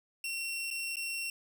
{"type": "tone with dropouts", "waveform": "sawtooth", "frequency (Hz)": 2726, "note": "F7", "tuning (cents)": -43, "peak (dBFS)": -31, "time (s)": [0.24, 1.3], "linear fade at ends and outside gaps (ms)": 2, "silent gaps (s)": [[0.704, 0.71], [0.958, 0.968]], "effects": []}